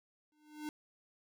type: tone with exponential growth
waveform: square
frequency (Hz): 302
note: D4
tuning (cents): +48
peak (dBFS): -37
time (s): 0.32-0.69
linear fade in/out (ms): 1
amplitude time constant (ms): 80
effects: none